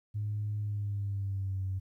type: tone with pitch glide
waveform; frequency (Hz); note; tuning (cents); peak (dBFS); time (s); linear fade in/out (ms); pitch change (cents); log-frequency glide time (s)
sine; 104.8 to 95; G#2 to F#2; +16 to +46; -30; 0.14-1.8; 20; -170; 0.59-1.63
effects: tanh soft clip ceiling -26 dBFS + 12-bit